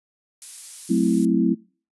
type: noise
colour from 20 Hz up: violet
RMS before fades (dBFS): -33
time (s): 0.42-1.25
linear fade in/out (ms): 0
type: chord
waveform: sine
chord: F# half-diminished seventh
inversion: none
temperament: equal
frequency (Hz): 185 / 220 / 261.6 / 329.6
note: F#3 / A3 / C4 / E4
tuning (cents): 0 / 0 / 0 / 0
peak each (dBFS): -22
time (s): 0.89-1.55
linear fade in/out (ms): 20
effects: noise-tail reverb RT60 0.4 s tail -25 dB re dry + resampled to 24000 Hz